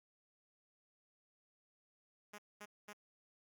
5% pulse tone bursts, 207.7 Hz, G#3, in tune, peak -38 dBFS, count 3, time 2.33-2.932 s, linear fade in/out 10 ms, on 54 ms, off 220 ms, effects none

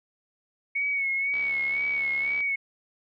sine tone with vibrato, 2217 Hz, C#7, in tune, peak -24 dBFS, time 0.75-2.56 s, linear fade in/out 10 ms, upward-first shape sine, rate 2 Hz, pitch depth 45 cents each way
click train, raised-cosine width 0.3 ms, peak -26 dBFS, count 76, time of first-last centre 1.34-2.405 s, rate 70.4 Hz
effects none

